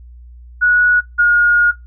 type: tone pair in turn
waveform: sine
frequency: 1463 / 1432.1 Hz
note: F#6 / F6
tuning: -20 / +43 cents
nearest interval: unison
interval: 37 cents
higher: first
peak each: -9 / -7 dBFS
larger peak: second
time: 0.61-1.01 / 1.18-1.72 s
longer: second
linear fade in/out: 20 ms
effects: noise-tail reverb RT60 0.2 s tail -22 dB re dry + added 60 Hz sine -35 dBFS peak until 1.86 s